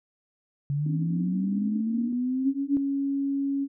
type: linear sweep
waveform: sine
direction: up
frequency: 139.8 to 288.7 Hz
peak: -24 dBFS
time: 0.7-2.77 s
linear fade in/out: 0 ms
type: band-pass noise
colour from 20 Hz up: white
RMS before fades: -35 dBFS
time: 0.86-2.13 s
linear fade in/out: 5 ms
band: 240 to 290 Hz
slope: 96 dB/octave
type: tone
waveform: sine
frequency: 277.2 Hz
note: C#4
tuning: in tune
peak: -24 dBFS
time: 2.43-3.68 s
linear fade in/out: 50 ms
effects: none